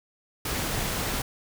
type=noise; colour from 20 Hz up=pink; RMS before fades=-29 dBFS; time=0.45-1.22 s; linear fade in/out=5 ms; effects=none